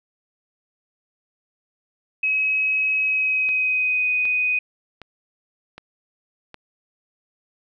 sine tone with pitch glide, 2553 to 2495 Hz, D#7 to D#7, +44 to +4 cents, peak -18 dBFS, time 2.23-4.59 s, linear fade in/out 5 ms, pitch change -40 cents, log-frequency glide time 2.99-4.1 s
click train, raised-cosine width 0.3 ms, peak -22 dBFS, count 5, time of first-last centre 3.49-6.543 s, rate 1.31 Hz
effects none

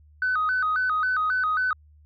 sine tone with vibrato, 1374 Hz, F6, 29 cents flat, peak -20 dBFS, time 0.22-1.73 s, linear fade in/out 2 ms, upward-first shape square, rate 3.7 Hz, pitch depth 160 cents each way, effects tanh soft clip ceiling -17 dBFS + added 75 Hz sine -51 dBFS peak until 2.05 s

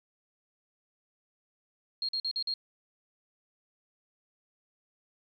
sine tone bursts, 4245 Hz, C8, 24 cents sharp, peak -29 dBFS, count 5, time 2.02-2.539 s, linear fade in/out 2 ms, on 67 ms, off 46 ms, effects 11-bit

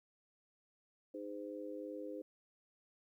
harmonic tone, 102.7 Hz, G#2, 19 cents flat, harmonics 3 / 4 / 5, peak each -46 / -49 / -46 dBFS, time 1.14-2.22 s, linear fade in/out 5 ms, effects 13-bit

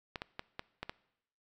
clicks, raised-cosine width 0.3 ms, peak -22 dBFS, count 6, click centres 0.158 / 0.219 / 0.394 / 0.594 / 0.83 / 0.895 s, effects noise-tail reverb RT60 0.8 s tail -21 dB re dry

